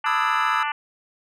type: harmonic tone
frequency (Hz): 294.8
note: D4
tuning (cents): +7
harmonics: 3 / 4 / 5 / 6 / 7 / 8 / 9 / 10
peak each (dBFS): -27 / -29 / -31 / -33 / -34 / -35 / -36 / -37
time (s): 0.04-0.72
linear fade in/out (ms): 5
type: chord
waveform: triangle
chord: E major seventh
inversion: second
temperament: equal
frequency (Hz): 987.8 / 1244.5 / 1318.5 / 1661.2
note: B5 / D#6 / E6 / G#6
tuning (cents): 0 / 0 / 0 / 0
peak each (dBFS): -26 / -24 / -23 / -28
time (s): 0.06-0.63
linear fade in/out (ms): 2
effects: none